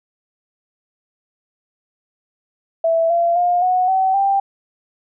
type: tone with pitch steps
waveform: sine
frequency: 659.3 / 683.3 / 708.3 / 734.1 / 760.8 / 788.6 Hz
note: E5 / F5 / F5 / F#5 / F#5 / G5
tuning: 0 / -38 / +24 / -14 / +48 / +10 cents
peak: -13 dBFS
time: 2.84-4.4 s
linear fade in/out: 5 ms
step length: 260 ms
effects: none